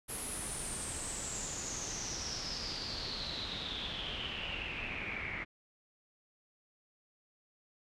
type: noise with low-pass filter sweep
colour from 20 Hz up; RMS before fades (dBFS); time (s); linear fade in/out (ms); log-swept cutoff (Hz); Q
pink; -40; 0.08-5.45; 20; 11000 to 2100; 9.3
effects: none